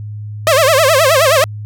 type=tone with vibrato; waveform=sawtooth; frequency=587.3 Hz; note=D5; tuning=in tune; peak=-4 dBFS; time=0.47-1.44 s; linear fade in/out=0 ms; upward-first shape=sine; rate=9.5 Hz; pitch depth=220 cents each way; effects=added 105 Hz sine -23 dBFS peak until 1.65 s